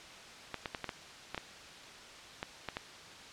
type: clicks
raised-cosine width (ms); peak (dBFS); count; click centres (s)
0.3; -20; 10; 0.543 / 0.658 / 0.748 / 0.843 / 0.892 / 1.346 / 1.378 / 2.429 / 2.687 / 2.769
effects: white hiss -50 dBFS RMS until 3.32 s + low-pass 5000 Hz 12 dB/octave